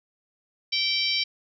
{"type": "harmonic tone with a mistuned harmonic", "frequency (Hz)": 780, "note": "G5", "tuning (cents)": -9, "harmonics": [3, 4, 5, 6, 7], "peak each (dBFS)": [-29, -29, -29, -29, -29], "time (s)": [0.72, 1.24], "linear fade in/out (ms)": 10, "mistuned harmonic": 3, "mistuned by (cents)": -19, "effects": []}